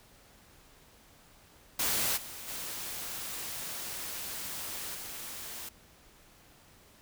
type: noise with level steps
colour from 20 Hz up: white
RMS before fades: -30 / -44 / -39 / -42 dBFS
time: 1.79-5.69 s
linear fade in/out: 5 ms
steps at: 2.16 / 2.47 / 4.94 s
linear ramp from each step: 20 ms
effects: pink hiss -59 dBFS RMS until 7.01 s